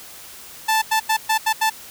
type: tone bursts at uneven times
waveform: sawtooth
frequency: 880 Hz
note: A5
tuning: in tune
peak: -12 dBFS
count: 6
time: 0.68-0.82 / 0.91-1 / 1.09-1.17 / 1.29-1.38 / 1.46-1.53 / 1.61-1.7 s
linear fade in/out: 10 ms
effects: white hiss -40 dBFS RMS until 1.9 s